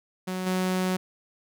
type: tone with level steps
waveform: sawtooth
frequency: 185 Hz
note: F#3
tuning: in tune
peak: -25 / -20 dBFS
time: 0.27-0.97 s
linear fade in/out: 10 ms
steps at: 0.46 s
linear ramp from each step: 10 ms
effects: none